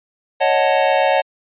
square chord, D# half-diminished seventh, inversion third, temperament equal, 554.4 / 622.3 / 740 / 880 Hz, C#5 / D#5 / F#5 / A5, 0 / 0 / 0 / 0 cents, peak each -18 / -20 / -19 / -21 dBFS, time 0.4-1.22 s, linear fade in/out 20 ms, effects resampled to 8000 Hz

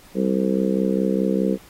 harmonic tone, 64.9 Hz, C2, 13 cents flat, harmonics 3 / 4 / 5 / 6 / 7 / 8, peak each -21 / -27 / -26 / -28 / -25 / -28 dBFS, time 0.14-1.58 s, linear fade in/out 50 ms, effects pink hiss -49 dBFS RMS until 1.69 s + AAC 48 kbps

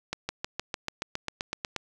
accelerating click train, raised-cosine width 0.2 ms, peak -13 dBFS, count 13, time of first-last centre 0.13-1.763 s, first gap 160 ms, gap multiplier 0.97, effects none

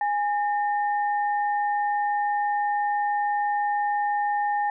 sine tone pair together, 825.5 / 1813 Hz, G#5 / A#6, -11 / -49 cents, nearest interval octave + major second, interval 1362 cents, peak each -22 / -32 dBFS, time 0.01-4.7 s, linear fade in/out 2 ms, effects none

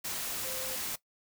sine tone in noise, 520 Hz, C5, 11 cents flat, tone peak -43 dBFS, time 0.44-0.76 s, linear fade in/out 10 ms, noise white, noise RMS -36 dBFS, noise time 0.04-0.96 s, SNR -10 dB, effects noise-tail reverb RT60 0.1 s tail -18 dB re dry

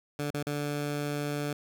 15% pulse tone with dropouts, 146 Hz, D3, 10 cents flat, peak -24 dBFS, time 0.19-1.53 s, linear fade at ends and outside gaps 2 ms, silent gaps 0.305-0.343 / 0.428-0.468 s, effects none

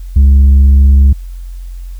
triangle tone with tanh clipping, 68.5 Hz, C#2, 20 cents flat, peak -3 dBFS, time 0.16-1.13 s, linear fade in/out 5 ms, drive 8 dB, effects added 44 Hz sine -22 dBFS peak until 1.99 s + white hiss -48 dBFS RMS until 1.99 s

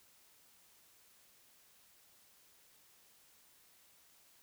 silence, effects white hiss -66 dBFS RMS until 4.42 s

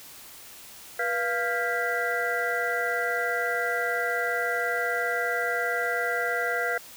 sine tone cluster, 485.8 / 692 / 1396 / 1606 / 1971 Hz, B4 / F5 / F6 / G6 / B6, -29 / -16 / -1 / +41 / -4 cents, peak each -31 dBFS, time 0.99-6.78 s, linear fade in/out 5 ms, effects white hiss -46 dBFS RMS until 6.96 s

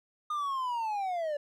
triangle linear sweep, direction down, 1225 to 571 Hz, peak -28 dBFS, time 0.3-1.37 s, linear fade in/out 5 ms, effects none

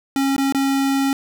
square tone with dropouts, 273 Hz, C#4, 26 cents flat, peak -17 dBFS, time 0.16-1.13 s, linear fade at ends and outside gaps 1 ms, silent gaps 0.364-0.38 / 0.524-0.547 s, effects none

